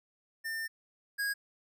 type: tone pair in turn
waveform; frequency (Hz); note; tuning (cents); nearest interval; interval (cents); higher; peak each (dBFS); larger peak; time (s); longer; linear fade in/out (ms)
square; 1800 / 1643; A6 / G#6; +39 / -19; major second; 158; first; -35 / -31; second; 0.44-0.68 / 1.18-1.34; first; 20
effects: none